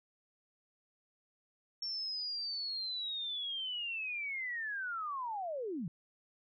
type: linear sweep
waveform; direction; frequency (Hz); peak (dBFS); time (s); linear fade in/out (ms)
sine; down; 5470 to 146.83; -36; 1.82-5.88; 2
effects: none